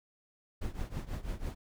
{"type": "noise with tremolo", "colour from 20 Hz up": "brown", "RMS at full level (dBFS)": -34, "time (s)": [0.61, 1.55], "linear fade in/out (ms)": 10, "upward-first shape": "triangle", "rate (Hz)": 6.1, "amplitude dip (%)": 90, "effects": []}